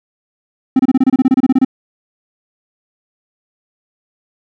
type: tone bursts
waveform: triangle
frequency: 260.9 Hz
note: C4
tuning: 5 cents flat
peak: -4 dBFS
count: 15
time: 0.76-1.648 s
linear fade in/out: 5 ms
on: 34 ms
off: 27 ms
effects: none